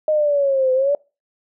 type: exponential two-way sweep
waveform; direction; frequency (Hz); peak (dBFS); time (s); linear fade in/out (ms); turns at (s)
sine; down then up; 622.3 to 511 to 584; -14; 0.08-0.95; 2; 0.73
effects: noise-tail reverb RT60 0.3 s tail -24 dB re dry